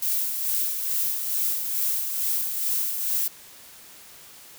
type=noise with tremolo; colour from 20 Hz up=violet; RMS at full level=-24 dBFS; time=0.02-3.28 s; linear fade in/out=5 ms; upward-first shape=sine; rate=2.3 Hz; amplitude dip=45%; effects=white hiss -47 dBFS RMS until 4.58 s